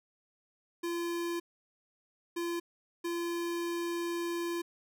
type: tone bursts at uneven times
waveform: square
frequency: 342.4 Hz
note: F4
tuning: 34 cents flat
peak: -33 dBFS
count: 3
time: 0.83-1.4 / 2.36-2.6 / 3.04-4.62 s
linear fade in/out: 10 ms
effects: none